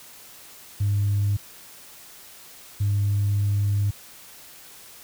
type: tone bursts at uneven times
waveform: sine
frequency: 101.5 Hz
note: G#2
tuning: 39 cents flat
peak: -18 dBFS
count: 2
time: 0.8-1.37 / 2.8-3.91 s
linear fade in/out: 10 ms
effects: tanh soft clip ceiling -16 dBFS + white hiss -46 dBFS RMS until 5.03 s